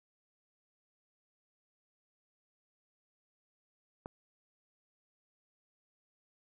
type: click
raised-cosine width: 1 ms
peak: -27 dBFS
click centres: 4.059 s
effects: none